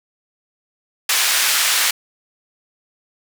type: band-pass noise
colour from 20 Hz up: pink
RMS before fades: -17 dBFS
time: 1.09-1.91 s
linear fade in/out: 5 ms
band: 1700 to 15000 Hz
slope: 12 dB/octave
effects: none